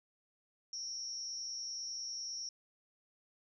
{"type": "tone with amplitude modulation", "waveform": "sine", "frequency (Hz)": 5588, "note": "F8", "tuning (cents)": 0, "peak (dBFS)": -35, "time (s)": [0.73, 2.49], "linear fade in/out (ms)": 2, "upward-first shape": "sine", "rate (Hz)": 250, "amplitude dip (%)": 100, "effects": []}